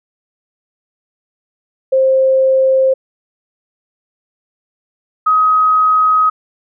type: tone pair in turn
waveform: sine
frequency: 528 / 1263.1 Hz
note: C5 / D#6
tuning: +16 / +26 cents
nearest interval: octave + minor third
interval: 1510 cents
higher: second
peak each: -8 dBFS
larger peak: neither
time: 1.92-2.94 / 5.26-6.3 s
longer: second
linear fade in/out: 10 ms
effects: none